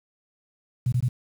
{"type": "tone bursts", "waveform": "sine", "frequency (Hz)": 123.47, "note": "B2", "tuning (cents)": 0, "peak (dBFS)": -19, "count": 3, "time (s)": [0.86, 1.084], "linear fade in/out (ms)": 5, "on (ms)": 60, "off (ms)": 22, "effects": ["high-pass 60 Hz 12 dB/octave", "8-bit"]}